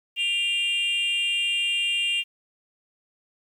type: tone with frequency modulation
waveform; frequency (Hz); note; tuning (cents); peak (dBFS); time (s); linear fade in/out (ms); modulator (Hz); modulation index
sine; 2794; F7; 0; -19; 0.16-2.24; 50; 396; 0.66
effects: tanh soft clip ceiling -21 dBFS + 9-bit